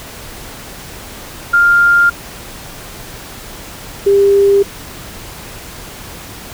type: tone pair in turn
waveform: sine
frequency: 1400 / 398.6 Hz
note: F6 / G4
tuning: +4 / +29 cents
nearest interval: octave + minor seventh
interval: 2175 cents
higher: first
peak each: -6 dBFS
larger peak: neither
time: 1.53-2.1 / 4.06-4.63 s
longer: neither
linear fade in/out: 10 ms
effects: pink hiss -31 dBFS RMS until 6.53 s